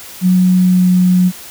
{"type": "tone with pitch glide", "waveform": "sine", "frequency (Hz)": [183.1, 181.63], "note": ["F#3", "F#3"], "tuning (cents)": [-18, -32], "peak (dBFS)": -7, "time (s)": [0.21, 1.32], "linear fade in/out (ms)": 50, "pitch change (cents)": -14, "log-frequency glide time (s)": [0.55, 0.91], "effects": ["white hiss -33 dBFS RMS until 1.5 s"]}